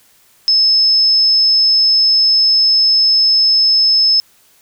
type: tone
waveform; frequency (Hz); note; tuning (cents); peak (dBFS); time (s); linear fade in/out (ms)
sine; 5220; E8; -18; -8; 0.48-4.2; 0
effects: white hiss -51 dBFS RMS until 4.61 s